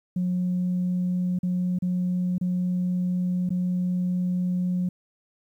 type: tone with dropouts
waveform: sine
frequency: 180.4 Hz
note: F#3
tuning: 44 cents flat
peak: -21 dBFS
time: 0.16-4.89 s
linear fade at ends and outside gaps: 5 ms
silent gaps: 1.389-1.431 / 1.788-1.822 / 2.382-2.411 / 3.492-3.504 s
effects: tanh soft clip ceiling -19 dBFS + 10-bit